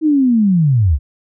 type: linear sweep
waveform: sine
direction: down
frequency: 320.6 to 61.74 Hz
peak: -9 dBFS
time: 0.01-0.99 s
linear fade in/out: 50 ms
effects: none